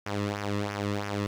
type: tone with flanger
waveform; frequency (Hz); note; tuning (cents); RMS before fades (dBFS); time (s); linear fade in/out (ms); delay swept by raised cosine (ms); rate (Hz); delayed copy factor
sawtooth; 102.1; G#2; -29; -31; 0.06-1.27; 5; 0.24 to 1.34; 3; -0.7
effects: low-pass 6000 Hz 12 dB/octave + 8-bit